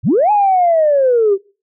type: linear two-way sweep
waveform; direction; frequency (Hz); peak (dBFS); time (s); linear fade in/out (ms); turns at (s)
sine; up then down; 77.78 to 850 to 377.2; -8; 0.03-1.38; 50; 0.31
effects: noise-tail reverb RT60 0.4 s tail -26 dB re dry + tanh soft clip ceiling -4 dBFS